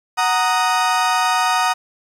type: chord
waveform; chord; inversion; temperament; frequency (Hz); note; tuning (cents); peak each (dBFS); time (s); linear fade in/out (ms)
35% pulse; D# minor; first; equal; 740 / 932.3 / 1244.5; F#5 / A#5 / D#6; 0 / 0 / 0; -18; 0.17-1.74; 20
effects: low-pass 9000 Hz 12 dB/octave + 8-bit